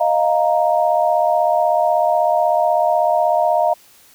sine chord, Eb suspended second, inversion none, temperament equal, 622.3 / 698.5 / 932.3 Hz, Eb5 / F5 / Bb5, 0 / 0 / 0 cents, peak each -17 / -16 / -20 dBFS, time 0-3.74 s, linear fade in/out 10 ms, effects white hiss -49 dBFS RMS until 4.14 s

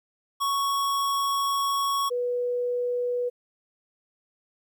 square / sine tone pair in turn, 1111 / 489.5 Hz, C#6 / B4, +4 / -15 cents, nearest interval octave + major second, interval 1419 cents, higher first, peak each -24 dBFS, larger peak neither, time 0.4-2.1 / 2.1-3.3 s, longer first, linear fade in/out 20 ms, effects 11-bit

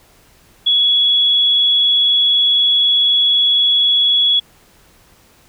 sine tone, 3369 Hz, G#7, 24 cents sharp, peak -10 dBFS, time 0.66-4.4 s, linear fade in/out 10 ms, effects pink hiss -50 dBFS RMS until 5.48 s

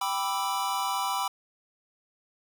square chord, E minor seventh, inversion first, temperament equal, 784 / 987.8 / 1174.7 / 1318.5 Hz, G5 / B5 / D6 / E6, 0 / 0 / 0 / 0 cents, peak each -33 / -31 / -35 / -37 dBFS, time 0.01-1.28 s, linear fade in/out 5 ms, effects 10-bit

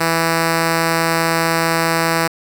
5% pulse tone, 164.81 Hz, E3, in tune, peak -3 dBFS, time 0-2.28 s, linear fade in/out 10 ms, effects 7-bit

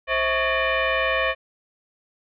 sine tone with frequency modulation, 647 Hz, E5, 32 cents flat, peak -19 dBFS, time 0.07-1.35 s, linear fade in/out 50 ms, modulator 587 Hz, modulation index 3.6, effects none

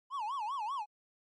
triangle tone with vibrato, 970 Hz, B5, 31 cents flat, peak -32 dBFS, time 0.1-0.86 s, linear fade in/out 50 ms, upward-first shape sine, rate 5.1 Hz, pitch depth 270 cents each way, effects MP3 48 kbps

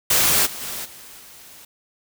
white noise with level steps, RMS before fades -17 / -33 / -30 / -42 / -44 dBFS, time 0.1-1.65 s, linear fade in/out 5 ms, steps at 0.45 / 0.6 / 0.84 / 1.18 s, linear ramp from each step 20 ms, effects none

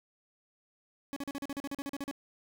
40% pulse tone bursts, 280 Hz, C#4, 18 cents sharp, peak -34 dBFS, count 14, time 1.13-2.112 s, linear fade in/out 0 ms, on 33 ms, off 40 ms, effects none

